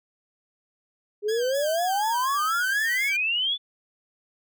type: exponential sweep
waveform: sine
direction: up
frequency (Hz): 405.5 to 3520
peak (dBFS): -22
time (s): 1.22-3.58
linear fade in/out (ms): 50
type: tone with vibrato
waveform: 15% pulse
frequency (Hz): 1611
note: G6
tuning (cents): +47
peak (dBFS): -26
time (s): 1.28-3.17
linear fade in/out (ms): 10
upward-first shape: sine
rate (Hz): 4.1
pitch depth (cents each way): 93
type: high-pass noise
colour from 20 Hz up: pink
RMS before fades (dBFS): -40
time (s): 1.54-3.1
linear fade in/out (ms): 10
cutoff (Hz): 6600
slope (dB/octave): 48
effects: none

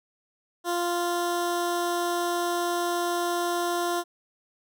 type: tone with notch filter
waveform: 15% pulse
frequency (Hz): 348.2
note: F4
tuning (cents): -5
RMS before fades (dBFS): -27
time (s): 0.64-4.04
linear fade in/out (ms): 50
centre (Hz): 2300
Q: 1.4
effects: none

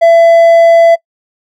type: tone with hard clipping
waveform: sine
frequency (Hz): 670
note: E5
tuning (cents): +28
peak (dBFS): -3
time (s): 0.01-0.96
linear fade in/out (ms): 20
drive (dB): 3
effects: noise-tail reverb RT60 0.1 s tail -23 dB re dry

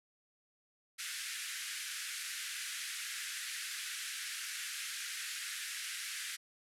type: band-pass noise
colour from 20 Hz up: pink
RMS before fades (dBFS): -42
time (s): 0.98-6.37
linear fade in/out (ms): 20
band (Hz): 1500 to 12000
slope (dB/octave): 48
effects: none

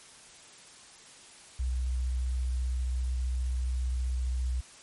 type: tone with vibrato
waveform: sine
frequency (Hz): 62.9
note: B1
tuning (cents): +32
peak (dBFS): -27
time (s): 1.59-4.61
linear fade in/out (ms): 10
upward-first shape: triangle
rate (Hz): 15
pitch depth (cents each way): 19
effects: white hiss -52 dBFS RMS until 4.82 s + MP3 48 kbps

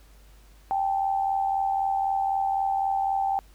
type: tone pair together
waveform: sine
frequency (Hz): 784 / 867.9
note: G5 / A5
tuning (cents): 0 / -24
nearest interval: major second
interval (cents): 176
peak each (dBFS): -23 / -31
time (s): 0.71-3.39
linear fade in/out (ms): 0
effects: added 50 Hz sine -50 dBFS peak until 3.54 s + pink hiss -59 dBFS RMS until 3.54 s

